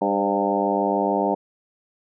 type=harmonic tone with a mistuned harmonic; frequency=100 Hz; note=G2; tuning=35 cents sharp; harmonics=2 / 3 / 4 / 5 / 6 / 7 / 8 / 9; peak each=-27 / -27 / -27 / -27 / -27 / -27 / -27 / -27 dBFS; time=0.01-1.35 s; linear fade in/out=10 ms; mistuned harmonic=5; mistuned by=+45 cents; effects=none